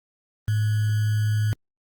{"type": "tone with sample-and-hold", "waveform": "sine", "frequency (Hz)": 107, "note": "A2", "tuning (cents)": -48, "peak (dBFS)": -19, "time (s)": [0.48, 1.53], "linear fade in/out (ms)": 0, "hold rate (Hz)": 1575, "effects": ["Opus 24 kbps"]}